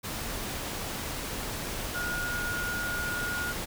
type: tone in noise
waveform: sine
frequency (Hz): 1434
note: F6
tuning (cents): +45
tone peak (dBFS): -31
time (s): 1.94-3.53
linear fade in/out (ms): 20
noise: pink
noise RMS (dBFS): -35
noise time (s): 0.03-3.66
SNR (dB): +1
effects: none